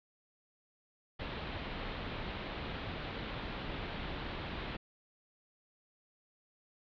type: low-pass noise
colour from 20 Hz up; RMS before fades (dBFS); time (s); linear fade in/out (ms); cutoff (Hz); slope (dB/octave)
pink; -41; 1.19-4.77; 10; 4000; 48
effects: none